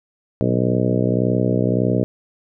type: harmonic tone with a mistuned harmonic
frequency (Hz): 61.74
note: B1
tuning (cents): 0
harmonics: 2 / 3 / 4 / 5 / 6 / 7 / 8 / 9 / 10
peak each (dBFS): -21 / -22 / -23 / -25 / -27 / -25 / -26 / -30 / -28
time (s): 0.41-2.04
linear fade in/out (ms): 0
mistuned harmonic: 2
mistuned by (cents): -71
effects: none